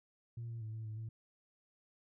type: tone with pitch steps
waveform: sine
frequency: 116.9 / 115.6 / 109.4 / 111.2 / 108.4 / 111.9 Hz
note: A#2 / A#2 / A2 / A2 / A2 / A2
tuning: +5 / -14 / -9 / +19 / -25 / +30 cents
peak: -39 dBFS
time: 0.37-1.09 s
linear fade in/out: 5 ms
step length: 120 ms
effects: tanh soft clip ceiling -38 dBFS